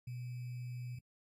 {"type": "tone with sample-and-hold", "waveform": "sine", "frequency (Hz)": 123.5, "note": "B2", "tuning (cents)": 0, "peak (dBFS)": -40, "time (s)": [0.07, 0.99], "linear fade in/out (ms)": 5, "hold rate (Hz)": 2450, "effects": ["AAC 48 kbps"]}